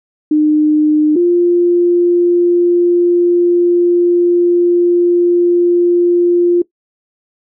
sine tone pair in turn, 304.1 / 349.5 Hz, D#4 / F4, -40 / +1 cents, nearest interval major second, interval 241 cents, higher second, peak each -7 dBFS, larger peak neither, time 0.31-1.16 / 1.16-6.62 s, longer second, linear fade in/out 5 ms, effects noise-tail reverb RT60 0.1 s tail -19 dB re dry

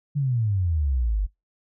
sine exponential sweep, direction down, 148.8 to 46.63 Hz, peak -20 dBFS, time 0.15-1.27 s, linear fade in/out 20 ms, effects noise-tail reverb RT60 0.2 s tail -25 dB re dry

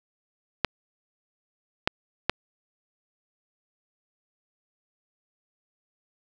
clicks, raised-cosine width 0.3 ms, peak -4 dBFS, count 3, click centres 0.647 / 1.875 / 2.296 s, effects none

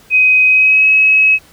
sine tone with pitch glide, 2517 to 2562 Hz, D#7 to E7, +19 to -50 cents, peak -6 dBFS, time 0.1-1.39 s, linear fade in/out 50 ms, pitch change +31 cents, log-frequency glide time 0.46-0.87 s, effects pink hiss -45 dBFS RMS until 1.52 s

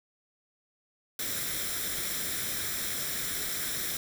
white noise with comb filter, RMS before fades -33 dBFS, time 1.19-3.97 s, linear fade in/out 2 ms, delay 0.54 ms, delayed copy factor +0.6, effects none

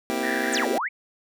25% pulse chord, C dominant seventh, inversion third, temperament just, 235.5 / 261.6 / 327 / 392.4 Hz, Bb3 / C4 / E4 / G4, +18 / 0 / -14 / +2 cents, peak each -27 dBFS, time 0.1-0.78 s, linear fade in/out 0 ms
pink band-pass noise, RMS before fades -30 dBFS, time 0.22-0.66 s, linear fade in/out 20 ms, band 1600 to 1900 Hz, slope 96 dB/octave
sine exponential two-way sweep, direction down then up, 10540 to 311.1 to 2397 Hz, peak -24 dBFS, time 0.52-0.89 s, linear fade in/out 20 ms, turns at 0.69 s
effects none

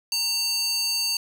square tone with high-pass filter, 916 Hz, A#5, 31 cents flat, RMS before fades -25 dBFS, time 0.12-1.17 s, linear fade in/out 2 ms, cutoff 4300 Hz, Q 2.7, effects none

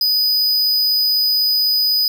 square tone, 4978 Hz, D#8, in tune, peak -14 dBFS, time 0.01-2.08 s, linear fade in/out 2 ms, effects none

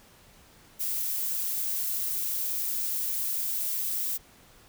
violet noise, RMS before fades -30 dBFS, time 0.79-4.18 s, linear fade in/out 20 ms, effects pink hiss -56 dBFS RMS until 4.68 s

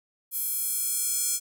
square tone with high-pass filter sweep, 472.6 Hz, A#4, 24 cents sharp, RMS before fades -28 dBFS, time 0.31-1.4 s, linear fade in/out 50 ms, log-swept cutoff 12000 to 7700 Hz, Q 1.9, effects none

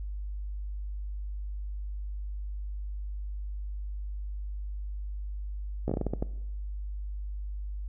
slowing click train, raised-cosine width 2 ms, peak -16 dBFS, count 9, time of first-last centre 5.88-6.225 s, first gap 15 ms, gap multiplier 1.29, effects noise-tail reverb RT60 0.9 s tail -19 dB re dry + added 50 Hz sine -33 dBFS peak until 7.88 s

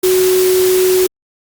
sine tone in noise, 370 Hz, F#4, in tune, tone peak -9 dBFS, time 0.03-1.07 s, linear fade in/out 10 ms, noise white, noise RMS -20 dBFS, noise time 0.03-1.07 s, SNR +8 dB, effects Opus 48 kbps

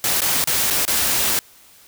white noise with dropouts, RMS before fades -19 dBFS, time 0.04-1.39 s, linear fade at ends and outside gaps 1 ms, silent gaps 0.206-0.218 / 0.441-0.473 / 0.702-0.707 / 0.852-0.878 s, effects white hiss -49 dBFS RMS until 1.87 s

